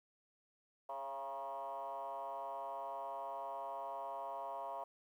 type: tone with frequency modulation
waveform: sine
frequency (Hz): 818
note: G#5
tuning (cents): -26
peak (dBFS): -40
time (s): 0.89-4.84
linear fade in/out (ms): 5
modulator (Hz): 134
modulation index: 1.9
effects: tanh soft clip ceiling -36 dBFS + 12-bit